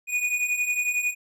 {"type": "beating tone pair", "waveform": "square", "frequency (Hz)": [2457, 2468], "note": ["D#7", "D#7"], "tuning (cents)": [-22, -15], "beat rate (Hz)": 11, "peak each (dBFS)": [-30, -25], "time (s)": [0.07, 1.15], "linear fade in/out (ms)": 50, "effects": ["low-pass 12000 Hz 12 dB/octave"]}